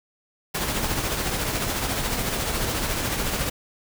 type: noise with tremolo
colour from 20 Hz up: pink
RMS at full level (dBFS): -24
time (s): 0.54-3.5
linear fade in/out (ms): 10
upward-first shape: triangle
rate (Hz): 14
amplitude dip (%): 45
effects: none